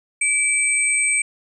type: tone pair together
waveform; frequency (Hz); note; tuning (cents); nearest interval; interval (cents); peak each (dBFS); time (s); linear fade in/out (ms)
sine; 2312 / 8239; D7 / C9; -28 / -28; octave + minor seventh; 2200; -19; 0.21-1.22; 5
effects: none